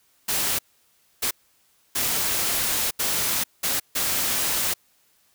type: noise bursts at uneven times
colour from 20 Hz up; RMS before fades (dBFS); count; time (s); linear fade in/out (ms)
white; -24; 6; 0.28-0.59 / 1.22-1.31 / 1.95-2.91 / 2.99-3.44 / 3.63-3.8 / 3.95-4.74; 10
effects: white hiss -63 dBFS RMS until 5.34 s